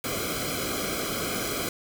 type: noise with comb filter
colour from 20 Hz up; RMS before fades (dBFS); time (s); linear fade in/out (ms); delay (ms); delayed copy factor
pink; -30; 0.04-1.69; 2; 1.1; -0.95
effects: none